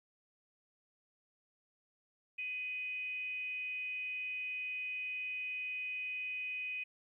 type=tone with frequency modulation; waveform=sine; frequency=2499 Hz; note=D#7; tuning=7 cents sharp; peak=-37 dBFS; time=2.38-6.84 s; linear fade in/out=10 ms; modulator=469 Hz; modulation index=0.24; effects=13-bit